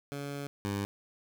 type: tone pair in turn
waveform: 15% pulse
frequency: 141.9 / 100.34 Hz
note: C#3 / G2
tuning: +41 / +41 cents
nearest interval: tritone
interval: 600 cents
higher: first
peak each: -30 / -25 dBFS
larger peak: second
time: 0.12-0.47 / 0.65-0.85 s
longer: first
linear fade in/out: 0 ms
effects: none